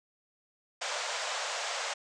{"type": "band-pass noise", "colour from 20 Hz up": "pink", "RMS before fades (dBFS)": -35, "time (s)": [0.81, 1.94], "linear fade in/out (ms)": 10, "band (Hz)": [530, 7900], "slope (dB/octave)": 48, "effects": ["resampled to 22050 Hz"]}